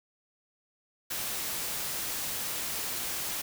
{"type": "noise", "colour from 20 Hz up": "white", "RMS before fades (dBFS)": -34, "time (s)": [1.1, 3.42], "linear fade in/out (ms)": 10, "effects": []}